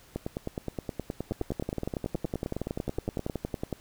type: two click trains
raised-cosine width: 2 ms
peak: -18 / -17 dBFS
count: 31 / 27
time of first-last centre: 0.16-3.298 / 1.32-3.727 s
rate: 9.56 / 10.8 Hz
effects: pink hiss -56 dBFS RMS until 3.8 s